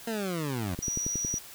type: linear sweep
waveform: 20% pulse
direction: down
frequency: 233.1 to 82.5 Hz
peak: -25 dBFS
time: 0.07-0.75 s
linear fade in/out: 5 ms
type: click train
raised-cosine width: 3 ms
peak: -21 dBFS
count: 7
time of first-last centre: 0.79-1.34 s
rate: 10.9 Hz
type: tone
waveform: sine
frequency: 5800 Hz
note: F#8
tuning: 35 cents flat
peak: -29 dBFS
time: 0.82-1.39 s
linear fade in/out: 10 ms
effects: white hiss -47 dBFS RMS until 1.54 s